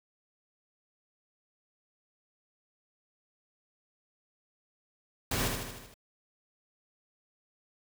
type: noise with echo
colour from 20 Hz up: pink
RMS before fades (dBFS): -31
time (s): 5.31-5.48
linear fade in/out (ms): 5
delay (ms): 77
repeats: 6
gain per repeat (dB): -4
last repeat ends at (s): 5.942
effects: none